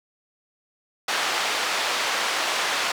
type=band-pass noise; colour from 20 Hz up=pink; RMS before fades=-25 dBFS; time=1.08-2.92 s; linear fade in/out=5 ms; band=780 to 5400 Hz; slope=12 dB/octave; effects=none